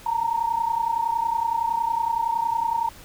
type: tone pair together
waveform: sine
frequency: 903 / 933.8 Hz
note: A5 / A#5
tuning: +45 / +3 cents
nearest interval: minor second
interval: 58 cents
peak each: -25 / -23 dBFS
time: 0.06-2.89 s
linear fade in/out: 5 ms
effects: pink hiss -46 dBFS RMS until 3.04 s